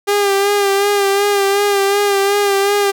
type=tone with vibrato; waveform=sawtooth; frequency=401.2 Hz; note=G4; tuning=40 cents sharp; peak=-8 dBFS; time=0.07-2.92 s; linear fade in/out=20 ms; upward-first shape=sine; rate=2.7 Hz; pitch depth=37 cents each way; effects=none